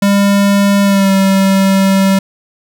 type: tone with pitch glide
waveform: square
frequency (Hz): 200 to 193.63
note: G3 to G3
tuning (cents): +35 to -21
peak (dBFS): -8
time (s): 0.02-2.19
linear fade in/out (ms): 5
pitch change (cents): -56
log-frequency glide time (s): 0.83-1.12
effects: none